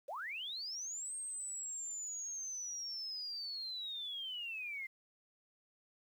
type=linear two-way sweep; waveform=sine; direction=up then down; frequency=482.1 to 8500 to 2063 Hz; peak=-40 dBFS; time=0.08-4.87 s; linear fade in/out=10 ms; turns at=1.15 s; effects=11-bit

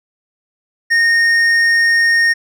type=tone with hard clipping; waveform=triangle; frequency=1846 Hz; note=A#6; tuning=17 cents flat; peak=-11 dBFS; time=0.9-2.34 s; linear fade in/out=20 ms; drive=10 dB; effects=none

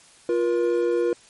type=tone pair together; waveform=triangle; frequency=350.1 / 477.8 Hz; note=F4 / A#4; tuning=+4 / +43 cents; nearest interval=perfect fourth; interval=539 cents; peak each=-20 dBFS; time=0.29-1.13 s; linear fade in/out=2 ms; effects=white hiss -52 dBFS RMS until 1.29 s + MP3 48 kbps

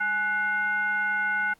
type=tone with frequency modulation; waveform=sine; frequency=1480 Hz; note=F#6; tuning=in tune; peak=-23 dBFS; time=0-1.54 s; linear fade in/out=10 ms; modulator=639 Hz; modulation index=0.69; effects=pink hiss -64 dBFS RMS until 1.59 s + AAC 64 kbps

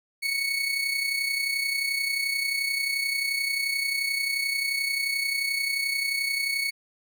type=tone with amplitude modulation; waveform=30% pulse; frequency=2217 Hz; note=C#7; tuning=in tune; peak=-20 dBFS; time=0.22-6.71 s; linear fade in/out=20 ms; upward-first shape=sine; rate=31.4 Hz; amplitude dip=50%; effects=none

